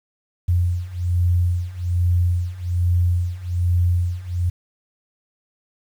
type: beating tone pair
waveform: sine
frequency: 87.31 / 88.51 Hz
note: F2 / F2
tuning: 0 / +24 cents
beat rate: 1.2 Hz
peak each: -21 / -19 dBFS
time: 0.48-4.5 s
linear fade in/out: 10 ms
effects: 8-bit

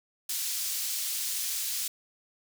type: high-pass noise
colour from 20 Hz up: pink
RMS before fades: -32 dBFS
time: 0.29-1.88 s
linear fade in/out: 5 ms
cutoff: 4800 Hz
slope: 12 dB/octave
effects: none

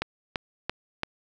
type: click train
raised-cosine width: 0.3 ms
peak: -11 dBFS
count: 4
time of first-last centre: 0.02-1.034 s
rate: 2.96 Hz
effects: none

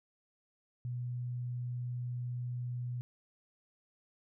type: tone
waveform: sine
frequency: 122.8 Hz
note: B2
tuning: 9 cents flat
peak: -35 dBFS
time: 0.85-3.01 s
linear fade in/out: 0 ms
effects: none

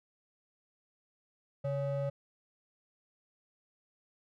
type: ring-modulated tone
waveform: triangle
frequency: 349.2 Hz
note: F4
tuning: in tune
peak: -26 dBFS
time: 1.64-2.1 s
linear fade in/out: 10 ms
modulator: 211 Hz
effects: none

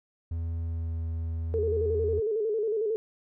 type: tone with pitch glide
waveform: triangle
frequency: 83 to 82 Hz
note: E2 to E2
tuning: +12 to -9 cents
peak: -27 dBFS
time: 0.31-2.2 s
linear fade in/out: 5 ms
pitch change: -21 cents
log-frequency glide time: 0.61-0.95 s
type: tone with vibrato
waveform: sine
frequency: 432.8 Hz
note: A4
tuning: 29 cents flat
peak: -25 dBFS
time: 1.54-2.96 s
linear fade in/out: 0 ms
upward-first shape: square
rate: 11 Hz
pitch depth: 68 cents each way
effects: none

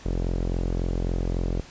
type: tone with low-pass filter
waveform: sawtooth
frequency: 43.65 Hz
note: F1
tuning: in tune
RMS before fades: -26 dBFS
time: 0.05-1.61 s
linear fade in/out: 10 ms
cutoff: 480 Hz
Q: 1.4
effects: pink hiss -47 dBFS RMS until 1.7 s + resampled to 16000 Hz

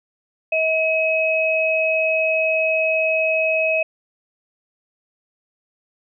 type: tone pair together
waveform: sine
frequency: 639 / 2552 Hz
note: D#5 / D#7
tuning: +46 / +43 cents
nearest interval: 2 octaves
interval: 2397 cents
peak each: -19 dBFS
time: 0.52-3.83 s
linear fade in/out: 5 ms
effects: none

